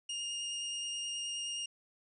sawtooth tone with vibrato, 2835 Hz, F7, 25 cents sharp, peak -33 dBFS, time 0.09-1.66 s, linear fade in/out 5 ms, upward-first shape sine, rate 9.5 Hz, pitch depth 9 cents each way, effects resampled to 22050 Hz

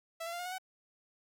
sawtooth tone with pitch steps, 661 / 678 / 695.5 / 713.4 / 731.7 / 750.6 Hz, E5 / E5 / F5 / F5 / F#5 / F#5, +5 / +49 / -7 / +37 / -20 / +25 cents, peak -34 dBFS, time 0.2-0.584 s, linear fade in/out 10 ms, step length 64 ms, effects none

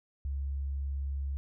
sine tone, 69.1 Hz, C#2, 5 cents flat, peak -31 dBFS, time 0.25-1.37 s, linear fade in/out 0 ms, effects none

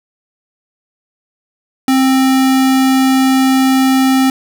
square tone, 263.8 Hz, C4, 14 cents sharp, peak -9 dBFS, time 1.88-4.3 s, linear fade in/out 2 ms, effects none

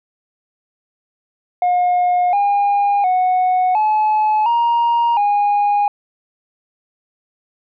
sine tone with pitch steps, 717 / 810 / 736 / 857 / 940 / 820 Hz, F5 / G#5 / F#5 / A5 / A#5 / G#5, +45 / -43 / -9 / -46 / +14 / -22 cents, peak -10 dBFS, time 1.62-5.88 s, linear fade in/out 2 ms, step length 710 ms, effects tanh soft clip ceiling -11 dBFS

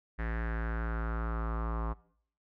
square tone with low-pass filter sweep, 56.4 Hz, A1, 44 cents sharp, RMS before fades -34 dBFS, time 0.18-1.94 s, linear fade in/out 20 ms, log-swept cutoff 1800 to 1100 Hz, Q 4.8, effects noise-tail reverb RT60 0.6 s tail -20 dB re dry

